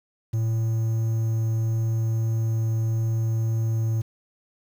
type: tone with quantisation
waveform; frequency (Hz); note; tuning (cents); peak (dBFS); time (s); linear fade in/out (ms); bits
triangle; 112.4; A2; +37; -19; 0.33-4.02; 10; 8
effects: none